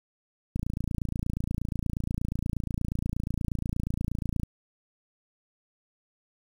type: click train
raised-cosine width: 5 ms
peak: -17 dBFS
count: 111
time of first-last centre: 0.56-4.433 s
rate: 28.4 Hz
effects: 8-bit